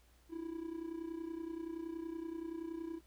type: tone with amplitude modulation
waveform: triangle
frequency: 329.6 Hz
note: E4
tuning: in tune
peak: -35 dBFS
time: 0.29-3.01 s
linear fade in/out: 50 ms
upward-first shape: sine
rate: 30.6 Hz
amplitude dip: 75%
effects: added 60 Hz sine -65 dBFS peak until 3.06 s + pink hiss -70 dBFS RMS until 3.06 s